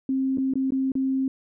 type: tone with dropouts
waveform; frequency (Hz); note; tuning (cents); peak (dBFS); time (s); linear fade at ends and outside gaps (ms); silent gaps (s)
sine; 265.6; C4; +26; -21; 0.09-1.28; 2; 0.374-0.382 / 0.537-0.555 / 0.706-0.721 / 0.919-0.953
effects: none